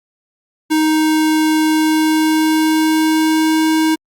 square tone with pitch glide, 312.4 to 316.4 Hz, D#4 to D#4, +7 to +29 cents, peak -12 dBFS, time 0.7-3.96 s, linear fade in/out 20 ms, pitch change +22 cents, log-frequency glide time 1.64-3.7 s, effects Opus 48 kbps

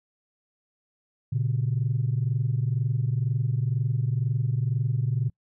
sine tone pair together, 116.54 / 138.59 Hz, A#2 / C#3, 0 / 0 cents, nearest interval minor third, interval 300 cents, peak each -24 / -25 dBFS, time 1.32-5.3 s, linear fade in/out 10 ms, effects noise-tail reverb RT60 0.1 s tail -26 dB re dry + tanh soft clip ceiling -16 dBFS

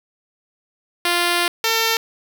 5% pulse tone pair in turn, 348.4 / 451.3 Hz, F4 / A4, -4 / +44 cents, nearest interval major third, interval 448 cents, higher second, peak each -5 dBFS, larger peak neither, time 1.05-1.48 / 1.64-1.97 s, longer first, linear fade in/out 2 ms, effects none

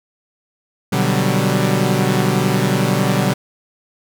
sawtooth chord, G major seventh, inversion first, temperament equal, 123.47 / 146.83 / 185 / 196 Hz, B2 / D3 / F#3 / G3, 0 / 0 / 0 / 0 cents, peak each -16 dBFS, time 0.92-3.34 s, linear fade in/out 10 ms, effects none

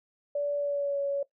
sine tone with pitch glide, 577 to 561.5 Hz, D5 to C#5, -31 to +22 cents, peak -26 dBFS, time 0.35-1.23 s, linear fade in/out 5 ms, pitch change -47 cents, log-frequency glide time 0.56-1.01 s, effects noise-tail reverb RT60 0.1 s tail -17 dB re dry

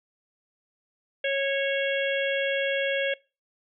harmonic tone, 550 Hz, C#5, 14 cents flat, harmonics 1 / 3 / 4 / 5 / 6, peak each -26 / -31 / -32 / -33 / -34 dBFS, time 1.24-3.14 s, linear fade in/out 5 ms, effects noise-tail reverb RT60 0.3 s tail -23 dB re dry

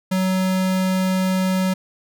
square tone, 187.1 Hz, F#3, 20 cents sharp, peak -18 dBFS, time 0.11-1.74 s, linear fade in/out 10 ms, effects none

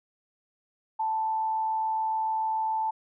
sine tone with frequency modulation, 880 Hz, A5, in tune, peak -25 dBFS, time 0.99-2.91 s, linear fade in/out 10 ms, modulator 107 Hz, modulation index 0.24, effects none

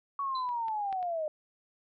sine linear sweep, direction down, 1128 to 600 Hz, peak -30 dBFS, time 0.19-1.28 s, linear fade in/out 2 ms
sine tone with exponential decay, 4008 Hz, B7, 25 cents sharp, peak -37 dBFS, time 0.35-0.54 s, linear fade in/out 5 ms, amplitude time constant 41 ms
clicks, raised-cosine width 0.3 ms, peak -37 / -33 / -28 / -35 dBFS, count 4, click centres 0.49 / 0.683 / 0.927 / 1.028 s
effects none

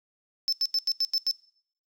sine tone bursts, 5274 Hz, E8, in tune, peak -20 dBFS, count 7, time 0.48-1.311 s, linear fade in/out 0 ms, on 45 ms, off 86 ms, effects noise-tail reverb RT60 0.6 s tail -23 dB re dry + tanh soft clip ceiling -21 dBFS

